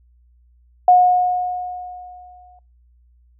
sine tone with exponential decay, 724 Hz, F#5, 38 cents flat, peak -6 dBFS, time 0.88-2.59 s, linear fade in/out 2 ms, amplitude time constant 370 ms, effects noise-tail reverb RT60 0.3 s tail -26 dB re dry + added 60 Hz sine -51 dBFS peak until 3.39 s

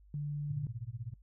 sine tone, 146.4 Hz, D3, 5 cents flat, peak -34 dBFS, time 0.14-0.67 s, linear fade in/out 2 ms
sine tone with tremolo, 116.7 Hz, A#2, 2 cents sharp, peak -35 dBFS, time 0.5-1.14 s, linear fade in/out 5 ms, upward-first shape sine, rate 16 Hz, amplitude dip 100%
effects noise-tail reverb RT60 0.1 s tail -25 dB re dry + added 50 Hz sine -57 dBFS peak until 1.22 s

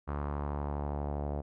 sawtooth tone with low-pass filter sweep, 72.4 Hz, D2, 24 cents flat, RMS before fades -35 dBFS, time 0.07-1.42 s, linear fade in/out 20 ms, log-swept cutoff 1200 to 670 Hz, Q 2.5, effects none

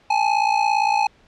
square ring-modulated tone, 844 Hz, G#5, 28 cents sharp, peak -14 dBFS, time 0.1-1.07 s, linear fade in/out 5 ms, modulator 28.8 Hz, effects pink hiss -55 dBFS RMS until 1.27 s + low-pass 4000 Hz 12 dB/octave

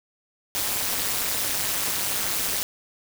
white noise with amplitude modulation, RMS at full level -22 dBFS, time 0.55-2.63 s, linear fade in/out 0 ms, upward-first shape sine, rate 207 Hz, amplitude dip 95%, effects none

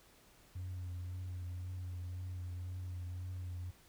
sine tone with vibrato, 90.2 Hz, F#2, 44 cents flat, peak -38 dBFS, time 0.55-3.71 s, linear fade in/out 10 ms, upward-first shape triangle, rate 1.9 Hz, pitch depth 33 cents each way, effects tanh soft clip ceiling -38 dBFS + pink hiss -64 dBFS RMS until 3.88 s

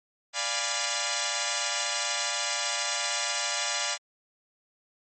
5% pulse chord, D diminished seventh, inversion none, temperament equal with one note detuned, 587.3 / 698.5 / 825.3 / 987.8 Hz, D5 / F5 / Ab5 / Cb6, 0 / 0 / -11 / 0 cents, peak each -21 dBFS, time 0.33-3.98 s, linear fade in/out 50 ms, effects MP3 32 kbps

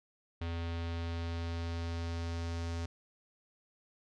square tone with low-pass filter sweep, 84.1 Hz, E2, 35 cents sharp, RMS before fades -37 dBFS, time 0.41-2.86 s, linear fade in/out 5 ms, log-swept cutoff 3500 to 6000 Hz, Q 1.6, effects none

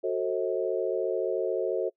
sine chord, F# diminished seventh, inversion none, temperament just, 370 / 444 / 532.8 / 639.4 Hz, F#4 / A4 / C5 / Eb5, 0 / +16 / +31 / +47 cents, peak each -30 / -30 / -31 / -34 dBFS, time 0.03-1.9 s, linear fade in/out 20 ms, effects noise-tail reverb RT60 0.1 s tail -24 dB re dry

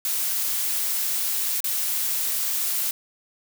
blue noise with dropouts, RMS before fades -25 dBFS, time 0.05-2.91 s, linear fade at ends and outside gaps 1 ms, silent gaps 1.604-1.642 s, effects none

